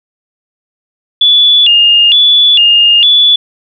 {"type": "tone with vibrato", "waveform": "sine", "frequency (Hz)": 3122, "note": "G7", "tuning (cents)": -8, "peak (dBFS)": -3, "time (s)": [1.21, 3.36], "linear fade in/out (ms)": 5, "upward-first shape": "square", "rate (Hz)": 1.1, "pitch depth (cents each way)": 170, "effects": []}